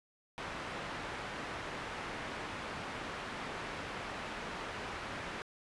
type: low-pass noise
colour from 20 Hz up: white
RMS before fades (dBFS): -42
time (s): 0.38-5.42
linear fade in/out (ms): 0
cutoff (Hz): 1800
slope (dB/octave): 12
effects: resampled to 24000 Hz